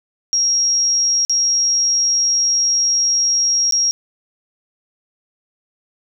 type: tone with dropouts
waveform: sine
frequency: 5610 Hz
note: F8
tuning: 7 cents sharp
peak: -13 dBFS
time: 0.33-3.91 s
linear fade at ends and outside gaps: 0 ms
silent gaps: 1.25-1.296 / 3.71-3.723 s
effects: none